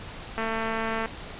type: click train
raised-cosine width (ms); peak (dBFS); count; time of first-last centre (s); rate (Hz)
0.5; -15; 153; 0.38-1.059; 224
effects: pink hiss -40 dBFS RMS until 1.39 s + resampled to 8000 Hz

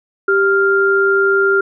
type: tone pair together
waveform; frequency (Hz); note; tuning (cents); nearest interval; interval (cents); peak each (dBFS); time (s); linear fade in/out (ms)
sine; 392 / 1396.9; G4 / F6; 0 / 0; octave + minor seventh; 2200; -13; 0.28-1.61; 5
effects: none

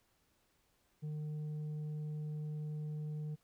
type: tone with tanh clipping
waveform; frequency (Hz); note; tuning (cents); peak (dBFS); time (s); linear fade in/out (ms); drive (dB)
sine; 151.8; D#3; -42; -39; 1.02-3.36; 20; 4
effects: pink hiss -75 dBFS RMS until 3.43 s

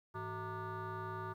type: tone with frequency modulation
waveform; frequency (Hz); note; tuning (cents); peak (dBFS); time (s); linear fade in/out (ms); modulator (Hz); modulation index
sine; 645; E5; -38; -38; 0.14-1.34; 20; 270; 2.7
effects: tanh soft clip ceiling -37 dBFS + 12-bit

